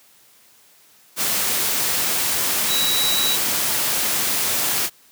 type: tone in noise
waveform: sine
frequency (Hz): 3898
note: B7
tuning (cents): -23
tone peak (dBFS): -20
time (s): 2.67-3.38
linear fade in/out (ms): 50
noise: white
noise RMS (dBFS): -21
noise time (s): 1.16-4.9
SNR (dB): -2
effects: white hiss -53 dBFS RMS until 5.11 s + high-pass 100 Hz 12 dB/octave

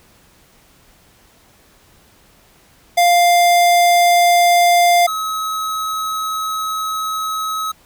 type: tone pair in turn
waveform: square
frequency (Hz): 699 / 1281.2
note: F5 / E6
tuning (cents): +1 / -50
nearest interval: minor seventh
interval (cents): 1049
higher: second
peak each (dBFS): -10 / -20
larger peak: first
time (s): 2.97-5.07 / 5.07-7.72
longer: second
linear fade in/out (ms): 10
effects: pink hiss -51 dBFS RMS until 7.85 s

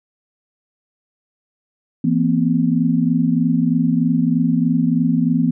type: tone cluster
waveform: sine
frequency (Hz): 166.8 / 234.6 / 257.8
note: E3 / A#3 / C4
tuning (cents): +21 / +11 / -26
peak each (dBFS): -18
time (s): 2.04-5.51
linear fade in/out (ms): 5
effects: none

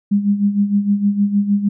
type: tone with tremolo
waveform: sine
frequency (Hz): 202.8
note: G#3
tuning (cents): -41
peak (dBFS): -10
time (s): 0.11-1.69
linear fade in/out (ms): 10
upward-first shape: sine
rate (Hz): 6.5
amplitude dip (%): 70
effects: none

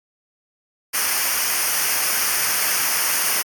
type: noise with comb filter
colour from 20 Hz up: white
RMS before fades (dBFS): -20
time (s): 0.93-3.43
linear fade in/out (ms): 20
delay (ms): 0.26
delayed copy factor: -0.7
effects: AAC 64 kbps

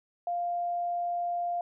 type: tone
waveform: sine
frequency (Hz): 698.5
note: F5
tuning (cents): 0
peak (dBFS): -28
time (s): 0.27-1.61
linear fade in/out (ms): 2
effects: none

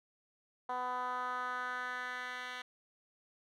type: tone with band-pass filter sweep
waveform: 10% pulse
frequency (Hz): 250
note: B3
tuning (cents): +21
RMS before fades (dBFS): -39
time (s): 0.69-2.62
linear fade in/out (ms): 5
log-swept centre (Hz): 890 to 2400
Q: 2.6
effects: none

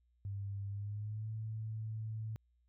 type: tone with pitch glide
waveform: sine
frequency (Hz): 99.6 to 109.88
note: G2 to A2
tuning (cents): +28 to -2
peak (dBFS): -38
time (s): 0.25-2.36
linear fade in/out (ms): 0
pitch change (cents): +170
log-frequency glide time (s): 0.68-1.3
effects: added 60 Hz sine -70 dBFS peak until 2.68 s

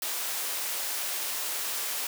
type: high-pass noise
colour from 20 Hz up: white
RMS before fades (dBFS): -32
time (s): 0.02-2.07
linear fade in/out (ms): 2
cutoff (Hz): 450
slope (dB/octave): 12
effects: none

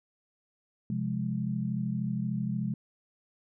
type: chord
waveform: sine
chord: F minor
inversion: second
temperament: equal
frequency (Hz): 130.81 / 174.61 / 207.7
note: C3 / F3 / Ab3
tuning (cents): 0 / 0 / 0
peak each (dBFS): -33 / -34 / -32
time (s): 0.9-2.74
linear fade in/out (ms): 2
effects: none

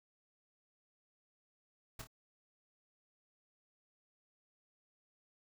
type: noise with echo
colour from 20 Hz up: pink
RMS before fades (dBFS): -44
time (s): 1.99-2.02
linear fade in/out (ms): 5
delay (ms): 26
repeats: 2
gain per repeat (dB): -7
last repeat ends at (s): 2.072
effects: none

